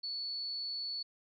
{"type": "tone", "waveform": "sine", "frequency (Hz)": 4435, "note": "C#8", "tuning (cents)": 0, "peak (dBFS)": -36, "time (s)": [0.03, 1.03], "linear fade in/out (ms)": 10, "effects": []}